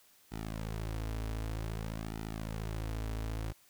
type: tone with flanger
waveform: sawtooth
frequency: 54.4 Hz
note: A1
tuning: 19 cents flat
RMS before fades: -38 dBFS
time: 0.31-3.53 s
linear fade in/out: 20 ms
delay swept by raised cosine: 1.8 to 5.7 ms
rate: 0.53 Hz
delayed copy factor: -0.8
effects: white hiss -64 dBFS RMS until 3.69 s